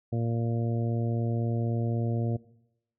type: harmonic tone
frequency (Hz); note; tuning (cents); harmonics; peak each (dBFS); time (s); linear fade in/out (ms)
116.2; A#2; -5; 1 / 2 / 3 / 4 / 5 / 6; -27 / -33 / -37 / -39 / -41 / -43; 0.12-2.37; 10
effects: noise-tail reverb RT60 0.8 s tail -19 dB re dry